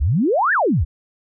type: exponential two-way sweep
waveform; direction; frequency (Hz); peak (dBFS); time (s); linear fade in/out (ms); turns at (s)
sine; up then down; 58.27 to 1846 to 58.27; -14; 0-0.85; 20; 0.53
effects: none